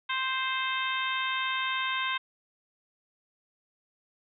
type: harmonic tone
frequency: 523.3 Hz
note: C5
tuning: in tune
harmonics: 2 / 3 / 4 / 5 / 6 / 7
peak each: -32 / -34 / -35 / -36 / -37 / -37 dBFS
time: 0.09-2.18 s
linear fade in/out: 10 ms
effects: none